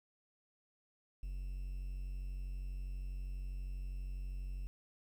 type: tone with quantisation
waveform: triangle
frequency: 46.19 Hz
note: F#1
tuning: 2 cents flat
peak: -37 dBFS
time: 1.23-4.67 s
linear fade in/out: 0 ms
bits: 11
effects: none